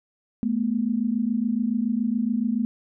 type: tone pair together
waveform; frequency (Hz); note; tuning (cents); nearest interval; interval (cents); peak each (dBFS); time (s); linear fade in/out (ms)
sine; 215.5 / 242.6; A3 / B3; -36 / -31; major second; 205; -24; 0.43-2.65; 0
effects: none